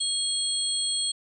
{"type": "tone cluster", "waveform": "sine", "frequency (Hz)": [3287, 4311, 8150], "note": ["G#7", "C#8", "C9"], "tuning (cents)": [-19, -49, -47], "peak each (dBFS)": -29, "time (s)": [0, 1.12], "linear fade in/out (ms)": 10, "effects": []}